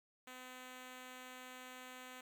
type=tone; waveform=5% pulse; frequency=254.3 Hz; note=C4; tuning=49 cents flat; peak=-39 dBFS; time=0.27-2.21 s; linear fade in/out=5 ms; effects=13-bit